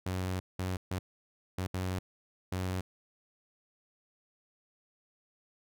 sawtooth tone bursts at uneven times, 92.5 Hz, F#2, in tune, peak -28 dBFS, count 6, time 0.06-0.4 / 0.59-0.77 / 0.91-0.99 / 1.58-1.67 / 1.74-1.99 / 2.52-2.81 s, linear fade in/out 5 ms, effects none

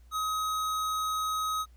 sine tone with hard clipping, 1266 Hz, D#6, 30 cents sharp, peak -30 dBFS, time 0.11-1.66 s, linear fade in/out 50 ms, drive 17 dB, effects added 60 Hz sine -52 dBFS peak until 1.76 s + pink hiss -69 dBFS RMS until 1.76 s

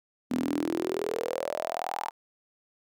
sawtooth tone with high-pass filter sweep, 41.2 Hz, E1, in tune, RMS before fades -31 dBFS, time 0.3-2.11 s, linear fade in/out 20 ms, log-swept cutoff 240 to 900 Hz, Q 7.6, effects none

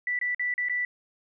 sine tone with dropouts, 1970 Hz, B6, 5 cents flat, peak -25 dBFS, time 0.07-0.85 s, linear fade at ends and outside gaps 2 ms, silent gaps 0.19-0.213 / 0.347-0.395 / 0.54-0.579 / 0.686-0.696 s, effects none

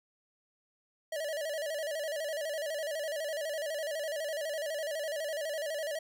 square tone with vibrato, 609 Hz, D#5, 37 cents flat, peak -34 dBFS, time 1.12-5.99 s, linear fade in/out 5 ms, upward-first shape square, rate 12 Hz, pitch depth 88 cents each way, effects 12-bit

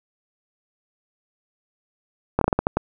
slowing click train, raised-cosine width 1 ms, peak -4 dBFS, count 8, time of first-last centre 2.39-2.77 s, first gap 23 ms, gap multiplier 1.28, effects none

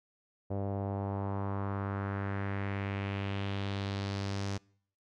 sawtooth tone with low-pass filter sweep, 99 Hz, G2, 18 cents sharp, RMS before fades -35 dBFS, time 0.5-4.58 s, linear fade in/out 10 ms, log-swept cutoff 610 to 6000 Hz, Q 2.2, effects noise-tail reverb RT60 0.6 s tail -26 dB re dry

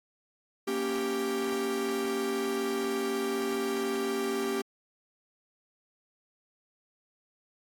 45% pulse chord, G diminished, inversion first, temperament equal, 233.1 / 277.2 / 392 Hz, Bb3 / Db4 / G4, 0 / 0 / 0 cents, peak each -36 / -36 / -30 dBFS, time 0.67-4.62 s, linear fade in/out 10 ms, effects AAC 64 kbps

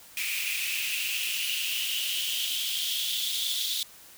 white noise with high-pass filter sweep, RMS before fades -30 dBFS, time 0.17-3.83 s, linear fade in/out 2 ms, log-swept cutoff 2400 to 3600 Hz, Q 7.4, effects white hiss -51 dBFS RMS until 4.17 s

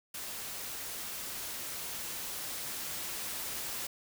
white noise with level ramp, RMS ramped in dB -41 to -38 dBFS, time 0.14-3.87 s, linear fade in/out 5 ms, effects none

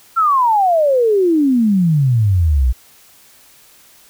sine exponential sweep, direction down, 1377 to 58.27 Hz, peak -10 dBFS, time 0.16-2.73 s, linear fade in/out 20 ms, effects white hiss -47 dBFS RMS until 4.09 s

